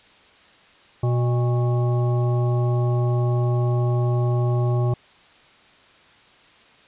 harmonic tone with a mistuned harmonic, 122.2 Hz, B2, 18 cents flat, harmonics 1 / 3 / 5 / 7 / 9, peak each -18 / -28 / -32 / -35 / -37 dBFS, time 1.03-4.94 s, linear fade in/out 5 ms, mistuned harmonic 7, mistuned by -82 cents, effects white hiss -52 dBFS RMS until 6.87 s + resampled to 8000 Hz

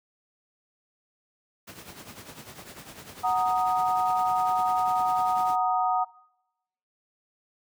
pink noise with tremolo, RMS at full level -41 dBFS, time 1.67-5.56 s, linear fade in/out 10 ms, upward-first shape triangle, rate 10 Hz, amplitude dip 70%
sine chord, D# minor, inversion first, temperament equal, 740 / 932.3 / 1244.5 Hz, F#5 / A#5 / D#6, 0 / 0 / 0 cents, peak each -24 / -28 / -28 dBFS, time 3.23-6.05 s, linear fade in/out 20 ms
effects noise-tail reverb RT60 0.9 s tail -22 dB re dry + high-pass 100 Hz 12 dB/octave

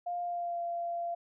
sine tone with pitch glide, 703 to 687.7 Hz, F5 to F5, +11 to -27 cents, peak -32 dBFS, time 0.06-1.15 s, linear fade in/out 10 ms, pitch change -38 cents, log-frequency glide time 0.21-0.61 s, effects none

